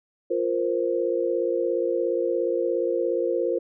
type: chord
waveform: sine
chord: F suspended fourth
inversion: none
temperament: equal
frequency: 349.2 / 466.2 / 523.3 Hz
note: F4 / Bb4 / C5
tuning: 0 / 0 / 0 cents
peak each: -26 dBFS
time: 0.3-3.59 s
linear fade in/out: 10 ms
effects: none